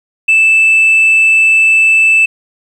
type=tone; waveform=sine; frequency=2637 Hz; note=E7; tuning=in tune; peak=-3 dBFS; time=0.28-2.26 s; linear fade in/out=10 ms; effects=tanh soft clip ceiling -3 dBFS + 7-bit